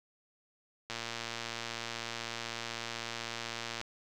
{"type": "click train", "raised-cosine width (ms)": 0.2, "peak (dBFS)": -20, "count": 339, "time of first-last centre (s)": [0.9, 3.814], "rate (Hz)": 116, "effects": []}